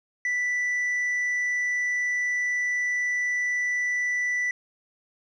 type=tone with tanh clipping; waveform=triangle; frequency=1974 Hz; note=B6; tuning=1 cent flat; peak=-24 dBFS; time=0.25-4.51 s; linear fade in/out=2 ms; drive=7 dB; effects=none